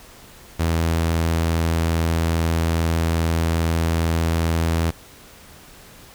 sawtooth tone, 82.41 Hz, E2, in tune, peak -14 dBFS, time 0.59-4.91 s, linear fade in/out 10 ms, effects pink hiss -45 dBFS RMS until 6.14 s

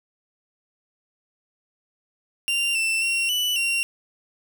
40% pulse tone with pitch steps, 2779 / 2674 / 2740 / 2973 / 2753 Hz, F7 / E7 / F7 / F#7 / F7, -9 / +24 / -34 / +8 / -25 cents, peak -20 dBFS, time 2.48-3.83 s, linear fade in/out 0 ms, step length 270 ms, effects none

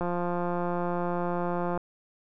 click train, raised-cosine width 1 ms, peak -17 dBFS, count 310, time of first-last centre 0.01-1.776 s, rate 175 Hz, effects none

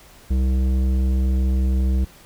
triangle tone with tanh clipping, 64.8 Hz, C2, 16 cents flat, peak -18 dBFS, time 0.3-2.05 s, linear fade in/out 10 ms, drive 16 dB, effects pink hiss -48 dBFS RMS until 2.25 s

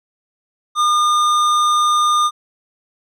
sine tone with hard clipping, 1212 Hz, D#6, 46 cents flat, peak -14 dBFS, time 0.75-2.31 s, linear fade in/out 50 ms, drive 12 dB, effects none

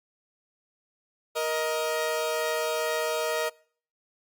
sawtooth tone pair together, 470 / 627.4 Hz, A#4 / D#5, +14 / +14 cents, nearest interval perfect fourth, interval 500 cents, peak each -25 dBFS, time 1.35-3.5 s, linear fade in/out 20 ms, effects noise-tail reverb RT60 0.5 s tail -24 dB re dry + Opus 48 kbps

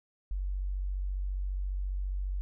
sine tone, 47.33 Hz, F#1, 40 cents sharp, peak -30 dBFS, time 0.31-2.41 s, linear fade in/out 0 ms, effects none

